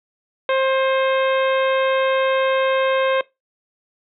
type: harmonic tone with a mistuned harmonic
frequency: 530 Hz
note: C5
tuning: 22 cents sharp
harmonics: 1 / 2 / 3 / 4 / 5 / 6 / 7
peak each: -17 / -23 / -27 / -29 / -31 / -33 / -34 dBFS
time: 0.49-3.21 s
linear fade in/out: 2 ms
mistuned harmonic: 5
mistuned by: -41 cents
effects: noise-tail reverb RT60 0.2 s tail -21 dB re dry